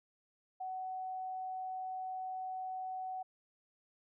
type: tone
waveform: sine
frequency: 749 Hz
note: F#5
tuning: 21 cents sharp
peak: -38 dBFS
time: 0.6-3.23 s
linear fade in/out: 10 ms
effects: none